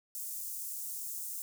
white high-pass noise, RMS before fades -40 dBFS, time 0.15-1.42 s, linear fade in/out 0 ms, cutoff 6800 Hz, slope 24 dB/octave, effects none

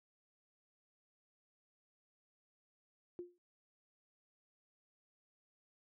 sine tone with exponential decay, 352.9 Hz, F4, 18 cents sharp, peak -39 dBFS, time 3.19-3.38 s, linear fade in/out 0 ms, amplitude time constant 40 ms, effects high-pass 80 Hz 12 dB/octave

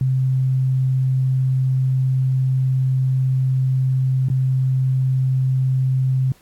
sine tone with dropouts, 130.81 Hz, C3, in tune, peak -15 dBFS, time 0.01-6.32 s, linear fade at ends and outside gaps 2 ms, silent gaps 4.286-4.3 s, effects pink hiss -54 dBFS RMS until 6.41 s + AAC 64 kbps

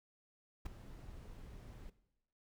brown noise with ADSR envelope, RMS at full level -36 dBFS, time 0.65-1.9 s, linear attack 13 ms, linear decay 6 ms, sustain -16 dB, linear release 5 ms, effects noise-tail reverb RT60 0.9 s tail -17 dB re dry

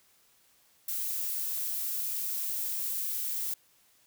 violet noise with high-pass filter sweep, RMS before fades -33 dBFS, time 0.88-3.54 s, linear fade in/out 5 ms, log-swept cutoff 530 to 230 Hz, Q 2.2, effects white hiss -65 dBFS RMS until 4.06 s

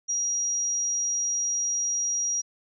sine tone, 5730 Hz, F8, 44 cents sharp, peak -24 dBFS, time 0.08-2.42 s, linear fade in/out 20 ms, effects none

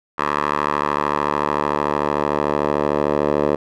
10% pulse tone with band-pass filter sweep, 73.42 Hz, D2, in tune, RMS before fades -20 dBFS, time 0.18-3.56 s, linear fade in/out 10 ms, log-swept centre 1200 to 590 Hz, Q 1.9, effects none

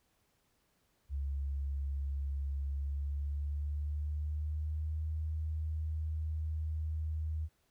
sine tone with pitch glide, 69.6 to 78.12 Hz, C#2 to D#2, +8 to +8 cents, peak -33 dBFS, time 1.09-7.49 s, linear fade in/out 50 ms, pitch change +200 cents, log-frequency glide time 2.67-5.04 s, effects pink hiss -75 dBFS RMS until 7.7 s

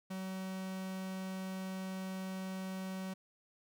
45% pulse tone, 188.8 Hz, F#3, 35 cents sharp, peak -39 dBFS, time 0.1-3.14 s, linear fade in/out 10 ms, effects none

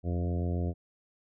harmonic tone with a mistuned harmonic, 87.31 Hz, F2, in tune, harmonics 1 / 2 / 3 / 4 / 5 / 6 / 7 / 8, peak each -29 / -35 / -39 / -41 / -43 / -45 / -46 / -47 dBFS, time 0.03-0.74 s, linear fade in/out 50 ms, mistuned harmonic 1, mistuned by -40 cents, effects none

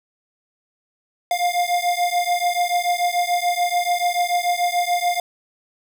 square beating tone pair, 702 / 708.9 Hz, F5 / F5, +9 / +26 cents, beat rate 6.9 Hz, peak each -22 dBFS, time 1.31-5.2 s, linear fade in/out 2 ms, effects none

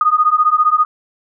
sine beating tone pair, 1229 / 1244 Hz, D#6 / D#6, -22 / -1 cents, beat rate 15 Hz, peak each -13 dBFS, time 0.01-0.85 s, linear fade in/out 2 ms, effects none

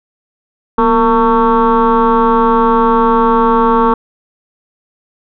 sine tone with frequency modulation, 680 Hz, F5, 46 cents flat, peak -6 dBFS, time 0.78-3.94 s, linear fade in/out 5 ms, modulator 220 Hz, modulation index 2.5, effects tanh soft clip ceiling -3 dBFS

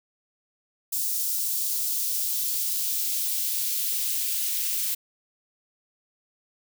blue noise with high-pass filter sweep, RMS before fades -27 dBFS, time 0.92-4.95 s, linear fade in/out 10 ms, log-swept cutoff 5300 to 2400 Hz, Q 0.96, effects none

